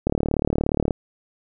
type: click train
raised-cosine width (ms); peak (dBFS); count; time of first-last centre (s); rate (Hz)
2; -7; 32; 0.07-0.908; 37
effects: none